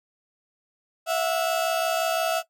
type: tone pair together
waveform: 35% pulse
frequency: 659.3 / 725 Hz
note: E5 / F#5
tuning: 0 / -35 cents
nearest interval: major second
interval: 165 cents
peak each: -21 / -26 dBFS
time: 1.06-2.43 s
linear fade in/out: 50 ms
effects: noise-tail reverb RT60 0.1 s tail -17 dB re dry + MP3 96 kbps